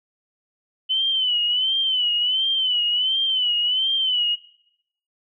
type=tone with vibrato; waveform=sine; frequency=3022 Hz; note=F#7; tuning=36 cents sharp; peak=-18 dBFS; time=0.89-4.36 s; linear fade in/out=20 ms; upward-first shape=sine; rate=1.4 Hz; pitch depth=89 cents each way; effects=noise-tail reverb RT60 0.8 s tail -21 dB re dry